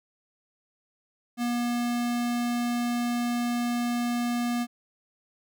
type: tone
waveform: square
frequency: 240 Hz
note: B3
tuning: 49 cents flat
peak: -26 dBFS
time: 1.37-4.67 s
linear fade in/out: 50 ms
effects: none